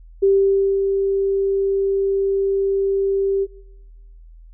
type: tone with ADSR envelope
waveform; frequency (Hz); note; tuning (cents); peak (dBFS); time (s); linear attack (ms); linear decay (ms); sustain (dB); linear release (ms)
sine; 392; G4; 0; -11; 0.22-3.47; 14; 560; -5; 43
effects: noise-tail reverb RT60 1.0 s tail -21 dB re dry + added 41 Hz sine -40 dBFS peak until 4.53 s